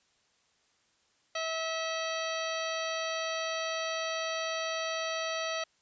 harmonic tone with a mistuned harmonic, 648 Hz, E5, 30 cents flat, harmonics 1 / 2 / 3 / 4 / 5 / 6 / 7 / 9, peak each -35 / -38 / -40 / -41 / -42 / -43 / -43 / -45 dBFS, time 1.35-5.64 s, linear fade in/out 5 ms, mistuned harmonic 5, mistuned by -27 cents, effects white hiss -70 dBFS RMS until 5.81 s + resampled to 16000 Hz

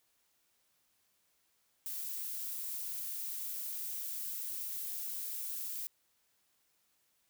violet noise, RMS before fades -40 dBFS, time 1.86-5.87 s, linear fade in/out 0 ms, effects white hiss -75 dBFS RMS until 7.29 s

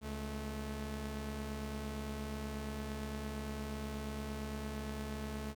sawtooth tone pair together, 69.3 / 216.5 Hz, C#2 / A3, 0 / -28 cents, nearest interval octave + minor sixth, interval 1972 cents, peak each -38 / -38 dBFS, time 0.01-5.55 s, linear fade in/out 50 ms, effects none

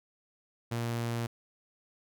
sawtooth tone, 117.3 Hz, A#2, 11 cents sharp, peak -27 dBFS, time 0.71-1.27 s, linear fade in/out 10 ms, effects none

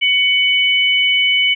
sine tone pair together, 2240 / 2994 Hz, C#7 / F#7, +18 / +20 cents, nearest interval perfect fourth, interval 502 cents, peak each -14 dBFS, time 0.01-1.55 s, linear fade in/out 20 ms, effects none

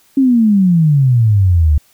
sine exponential sweep, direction down, 277.2 to 71.7 Hz, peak -7 dBFS, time 0.17-1.78 s, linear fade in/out 5 ms, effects white hiss -52 dBFS RMS until 1.93 s

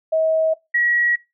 sine tone pair in turn, 639 / 1914.8 Hz, D#5 / A#6, +46 / +46 cents, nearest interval octave + perfect fifth, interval 1900 cents, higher second, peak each -15 dBFS, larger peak neither, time 0.12-0.54 / 0.74-1.16 s, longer neither, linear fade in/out 10 ms, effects noise-tail reverb RT60 0.2 s tail -19 dB re dry

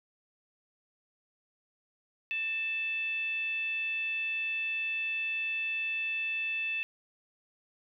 sine tone with frequency modulation, 2637 Hz, E7, in tune, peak -30 dBFS, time 2.31-6.83 s, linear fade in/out 0 ms, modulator 842 Hz, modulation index 0.34, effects none

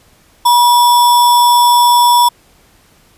sine tone with sample-and-hold, 967 Hz, B5, 37 cents flat, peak -5 dBFS, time 0.45-2.29 s, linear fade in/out 10 ms, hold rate 4410 Hz, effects pink hiss -49 dBFS RMS until 3.17 s + resampled to 32000 Hz

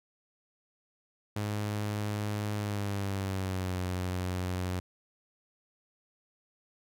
sawtooth tone with pitch glide, 104.3 to 91.32 Hz, G#2 to F#2, +8 to -22 cents, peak -27 dBFS, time 1.36-4.8 s, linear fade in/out 5 ms, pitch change -230 cents, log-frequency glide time 2.57-3.78 s, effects none

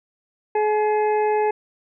harmonic tone with a mistuned harmonic, 424.8 Hz, G#4, 39 cents sharp, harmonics 1 / 2 / 4 / 5 / 6, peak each -19 / -21 / -36 / -37 / -38 dBFS, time 0.55-1.51 s, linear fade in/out 5 ms, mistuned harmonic 5, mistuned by -27 cents, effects none

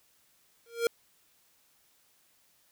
square tone with exponential growth, 466.2 Hz, A#4, in tune, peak -22 dBFS, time 0.66-0.87 s, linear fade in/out 2 ms, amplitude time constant 45 ms, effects white hiss -67 dBFS RMS until 2.71 s

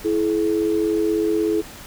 sine tone pair together, 329.8 / 426.3 Hz, E4 / G#4, +1 / +45 cents, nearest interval major third, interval 444 cents, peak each -20 dBFS, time 0.04-1.62 s, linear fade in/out 20 ms, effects pink hiss -39 dBFS RMS until 1.86 s

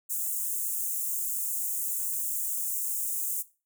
white high-pass noise, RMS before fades -31 dBFS, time 0.09-3.43 s, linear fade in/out 20 ms, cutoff 6900 Hz, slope 48 dB/octave, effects noise-tail reverb RT60 0.3 s tail -17 dB re dry

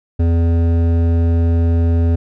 triangle tone with hard clipping, 84 Hz, E2, 33 cents sharp, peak -13 dBFS, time 0.19-2.16 s, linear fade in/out 10 ms, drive 16 dB, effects none

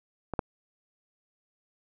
clicks, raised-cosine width 1 ms, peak -18 / -12 dBFS, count 2, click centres 0.337 / 0.392 s, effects none

